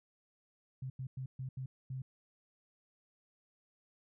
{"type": "tone bursts at uneven times", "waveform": "sine", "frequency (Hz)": 130.81, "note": "C3", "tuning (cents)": 0, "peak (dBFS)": -38, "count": 6, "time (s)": [[0.82, 0.9], [0.99, 1.07], [1.17, 1.26], [1.39, 1.49], [1.57, 1.66], [1.9, 2.02]], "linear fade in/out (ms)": 5, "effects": []}